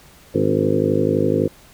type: harmonic tone with a mistuned harmonic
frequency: 51.91 Hz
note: G#1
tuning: in tune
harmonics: 2 / 3 / 4 / 5 / 6 / 7 / 8 / 9 / 10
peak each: -26 / -24 / -27 / -23 / -25 / -22 / -25 / -22 / -25 dBFS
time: 0.34-1.48 s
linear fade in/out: 10 ms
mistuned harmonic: 6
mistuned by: -46 cents
effects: pink hiss -48 dBFS RMS until 1.73 s